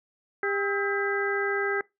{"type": "harmonic tone with a mistuned harmonic", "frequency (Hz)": 400, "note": "G4", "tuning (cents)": 35, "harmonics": [1, 2, 3, 4, 5], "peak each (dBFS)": [-28, -36, -34, -30, -33], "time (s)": [0.43, 1.81], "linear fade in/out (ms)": 2, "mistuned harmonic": 3, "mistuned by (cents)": 120, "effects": ["noise-tail reverb RT60 0.2 s tail -22 dB re dry"]}